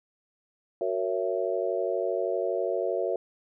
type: chord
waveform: sine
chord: F# dominant seventh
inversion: none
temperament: just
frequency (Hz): 370 / 462.5 / 555 / 666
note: F#4 / A#4 / C#5 / E5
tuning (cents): 0 / -14 / +2 / +18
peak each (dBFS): -31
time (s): 0.81-3.16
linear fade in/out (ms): 2
effects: none